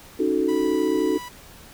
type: chord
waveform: sine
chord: D# half-diminished seventh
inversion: third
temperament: equal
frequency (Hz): 277.2 / 311.1 / 370 / 440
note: C#4 / D#4 / F#4 / A4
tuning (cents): 0 / 0 / 0 / 0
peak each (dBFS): -27 / -23 / -24 / -25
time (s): 0.19-1.18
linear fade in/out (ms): 10
type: tone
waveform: sawtooth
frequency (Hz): 984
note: B5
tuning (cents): -7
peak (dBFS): -31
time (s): 0.48-1.29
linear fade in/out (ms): 10
effects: pink hiss -46 dBFS RMS until 1.73 s